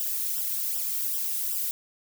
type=noise with flanger; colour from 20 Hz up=violet; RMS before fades=-29 dBFS; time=0-1.71 s; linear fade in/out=0 ms; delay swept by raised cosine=0.45 to 2.05 ms; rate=2.6 Hz; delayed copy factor=-0.85; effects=none